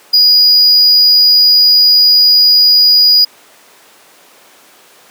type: tone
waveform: triangle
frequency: 4905 Hz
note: D#8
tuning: 26 cents flat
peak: -3 dBFS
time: 0.13-3.25 s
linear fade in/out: 10 ms
effects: pink hiss -42 dBFS RMS until 5.1 s + high-pass 400 Hz 12 dB/octave